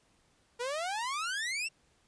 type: exponential sweep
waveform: sawtooth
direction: up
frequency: 466.2 to 2776 Hz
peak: -29 dBFS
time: 0.59-1.69 s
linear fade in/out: 20 ms
effects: pink hiss -69 dBFS RMS until 2.07 s + resampled to 22050 Hz